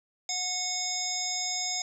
harmonic tone, 730 Hz, F#5, 24 cents flat, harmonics 1 / 3 / 5 / 7 / 9 / 10, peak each -39 / -39 / -39 / -33 / -34 / -37 dBFS, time 0.29-1.82 s, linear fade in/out 2 ms, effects 10-bit

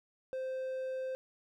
triangle tone, 521 Hz, C5, 7 cents flat, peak -33 dBFS, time 0.33-1.15 s, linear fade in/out 0 ms, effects none

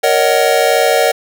square chord, D# minor seventh, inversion second, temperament just, 466.7 / 560 / 622.3 / 746.7 Hz, A#4 / C#5 / D#5 / F#5, +2 / +18 / 0 / +16 cents, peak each -16 dBFS, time 0.03-1.12 s, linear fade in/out 10 ms, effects none

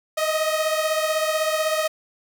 sawtooth beating tone pair, 622.3 / 638.3 Hz, D#5 / D#5, 0 / +44 cents, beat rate 16 Hz, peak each -18 / -22 dBFS, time 0.17-1.88 s, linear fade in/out 10 ms, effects none

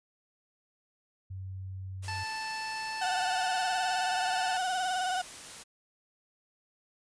sine tone, 94.6 Hz, F#2, 39 cents sharp, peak -37 dBFS, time 1.3-2.24 s, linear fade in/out 10 ms
white noise, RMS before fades -45 dBFS, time 2.02-5.64 s, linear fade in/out 20 ms
harmonic tone, 880 Hz, A5, in tune, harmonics 1 / 2 / 3 / 5 / 6, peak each -37 / -40 / -42 / -44 / -45 dBFS, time 2.08-4.57 s, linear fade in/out 2 ms
35% pulse tone with vibrato, 740 Hz, F#5, in tune, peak -27 dBFS, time 3.01-5.22 s, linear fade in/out 10 ms, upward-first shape triangle, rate 19 Hz, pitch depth 60 cents each way
effects resampled to 22050 Hz

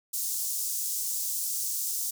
pink high-pass noise, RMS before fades -31 dBFS, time 0.13-2.11 s, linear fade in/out 10 ms, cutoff 6100 Hz, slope 24 dB/octave, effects none

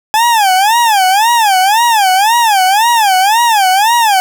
40% pulse tone with vibrato, 841 Hz, G#5, 22 cents sharp, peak -6 dBFS, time 0.14-4.2 s, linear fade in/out 0 ms, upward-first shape sine, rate 1.9 Hz, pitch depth 220 cents each way, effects none

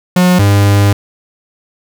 45% pulse tone pair in turn, 180.3 / 100.93 Hz, F#3 / G#2, -45 / -49 cents, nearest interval minor seventh, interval 1004 cents, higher first, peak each -6 dBFS, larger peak neither, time 0.16-0.39 / 0.39-0.93 s, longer second, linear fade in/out 5 ms, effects none

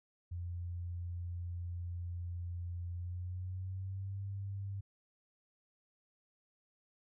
sine tone with pitch glide, 87.31 to 98.57 Hz, F2 to G2, 0 to +10 cents, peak -38 dBFS, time 0.31-4.81 s, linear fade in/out 10 ms, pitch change +210 cents, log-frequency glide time 2.93-4.22 s, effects none

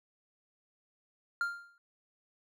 triangle tone with exponential decay, 1397 Hz, F6, in tune, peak -25 dBFS, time 1.41-1.78 s, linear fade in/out 1 ms, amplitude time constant 79 ms, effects none

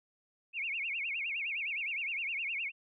sine tone with vibrato, 2451 Hz, D#7, 27 cents flat, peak -33 dBFS, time 0.53-2.72 s, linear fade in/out 50 ms, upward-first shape sine, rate 9.7 Hz, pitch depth 230 cents each way, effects none

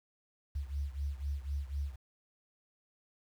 sine beating tone pair, 69.3 / 73.3 Hz, C#2 / D2, 0 / -3 cents, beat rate 4 Hz, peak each -36 / -39 dBFS, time 0.55-1.96 s, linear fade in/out 10 ms, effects 10-bit

